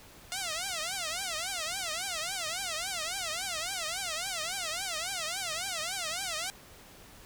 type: tone with vibrato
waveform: 5% pulse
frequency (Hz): 698.5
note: F5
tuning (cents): 0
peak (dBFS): -21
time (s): 0.32-6.5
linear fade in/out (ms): 0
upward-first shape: triangle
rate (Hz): 3.6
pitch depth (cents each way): 250
effects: pink hiss -53 dBFS RMS until 7.25 s